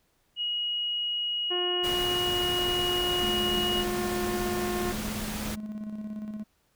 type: tone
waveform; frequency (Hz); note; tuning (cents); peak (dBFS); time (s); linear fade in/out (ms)
sine; 2895; F#7; -38; -27; 0.36-3.85; 50
type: harmonic tone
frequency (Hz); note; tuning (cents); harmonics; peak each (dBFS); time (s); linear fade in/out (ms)
356.9; F4; +38; 1 / 2 / 3 / 4 / 5 / 6 / 7 / 8 / 9; -30 / -37 / -40 / -46 / -44 / -52 / -52 / -53 / -55; 1.5-4.93; 20
type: noise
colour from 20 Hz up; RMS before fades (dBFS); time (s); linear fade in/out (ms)
pink; -35; 1.83-5.56; 20
type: tone with tremolo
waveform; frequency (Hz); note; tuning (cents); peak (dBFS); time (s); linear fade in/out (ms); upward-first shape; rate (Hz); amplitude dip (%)
triangle; 212.9; G#3; +43; -30; 3.22-6.44; 10; square; 17; 45
effects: pink hiss -70 dBFS RMS until 6.75 s